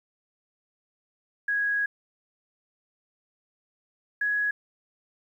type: tone pair in turn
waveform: sine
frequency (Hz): 1657 / 1673.4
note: G#6 / G#6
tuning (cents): -4 / +13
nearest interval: unison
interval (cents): 17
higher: second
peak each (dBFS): -23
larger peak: neither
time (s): 1.48-1.86 / 4.21-4.51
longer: first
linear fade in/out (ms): 5
effects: 10-bit